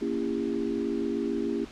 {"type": "chord", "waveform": "sine", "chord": "A# diminished seventh", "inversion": "none", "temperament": "just", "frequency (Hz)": [233.1, 279.7, 335.6, 402.8], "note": ["A#3", "C#4", "E4", "G4"], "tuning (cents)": [0, 16, 31, 47], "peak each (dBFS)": -32, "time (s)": [0.01, 1.65], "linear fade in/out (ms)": 10, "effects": ["pink hiss -47 dBFS RMS until 1.71 s", "low-pass 5000 Hz 12 dB/octave"]}